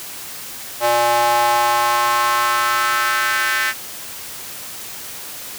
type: tone with high-pass filter sweep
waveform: square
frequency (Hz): 119.1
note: A#2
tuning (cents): +38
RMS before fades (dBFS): -17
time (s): 0.8-3.74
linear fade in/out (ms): 50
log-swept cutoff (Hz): 680 to 1700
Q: 3.5
effects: white hiss -32 dBFS RMS until 5.58 s + high-pass 60 Hz 12 dB/octave